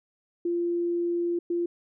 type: tone bursts at uneven times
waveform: sine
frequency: 345.2 Hz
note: F4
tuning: 20 cents flat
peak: -24 dBFS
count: 2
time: 0.45-1.39 / 1.5-1.66 s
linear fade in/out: 5 ms
effects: none